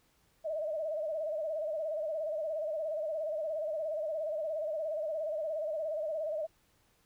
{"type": "tone with vibrato", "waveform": "sine", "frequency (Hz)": 622.3, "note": "D#5", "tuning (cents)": 0, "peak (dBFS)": -32, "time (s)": [0.44, 6.47], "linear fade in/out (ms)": 20, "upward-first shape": "sine", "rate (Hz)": 17, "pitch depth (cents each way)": 90, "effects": ["pink hiss -70 dBFS RMS until 7.05 s"]}